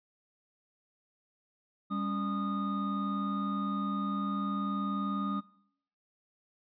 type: tone cluster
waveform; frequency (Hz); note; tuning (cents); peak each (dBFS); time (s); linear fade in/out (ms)
triangle; 199.5 / 279.1 / 1232; G3 / C#4 / D#6; +31 / +12 / -17; -31 / -36 / -34; 1.9-5.41; 20
effects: noise-tail reverb RT60 0.7 s tail -21 dB re dry + resampled to 11025 Hz